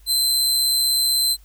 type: tone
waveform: sawtooth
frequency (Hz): 4084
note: C8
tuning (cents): -43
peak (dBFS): -14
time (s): 0.06-1.37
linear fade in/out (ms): 50
effects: added 50 Hz sine -46 dBFS peak until 1.44 s + white hiss -58 dBFS RMS until 1.44 s